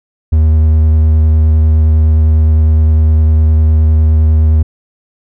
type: tone with vibrato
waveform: triangle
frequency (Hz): 78.2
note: D#2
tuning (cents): +9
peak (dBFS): -3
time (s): 0.32-4.63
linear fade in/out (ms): 10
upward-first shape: triangle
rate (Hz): 9.8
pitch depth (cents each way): 16
effects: none